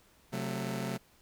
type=chord; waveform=sawtooth; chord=F# diminished; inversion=second; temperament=just; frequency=133.2 / 185 / 222 Hz; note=C3 / F#3 / A3; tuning=+31 / 0 / +16 cents; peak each=-34 dBFS; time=0.32-0.98 s; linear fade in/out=20 ms; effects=pink hiss -64 dBFS RMS until 1.21 s